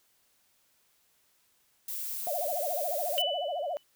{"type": "noise", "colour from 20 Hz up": "violet", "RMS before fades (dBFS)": -36, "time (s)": [1.88, 3.22], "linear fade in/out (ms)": 5}
{"type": "tone with vibrato", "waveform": "sine", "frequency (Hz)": 641, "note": "E5", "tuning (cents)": -49, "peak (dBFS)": -30, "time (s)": [2.27, 3.77], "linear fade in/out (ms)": 0, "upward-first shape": "sine", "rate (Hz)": 14, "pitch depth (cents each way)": 230}
{"type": "tone with exponential decay", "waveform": "sine", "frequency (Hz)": 2983, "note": "F#7", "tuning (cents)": 13, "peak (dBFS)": -24, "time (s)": [3.18, 3.83], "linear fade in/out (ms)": 0, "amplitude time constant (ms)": 140}
{"effects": ["white hiss -69 dBFS RMS until 3.95 s"]}